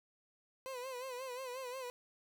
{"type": "tone with vibrato", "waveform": "30% pulse", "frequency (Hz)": 510, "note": "C5", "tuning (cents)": -44, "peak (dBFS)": -39, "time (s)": [0.66, 1.9], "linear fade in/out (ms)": 0, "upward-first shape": "sine", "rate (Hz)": 5.6, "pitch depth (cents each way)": 81, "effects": []}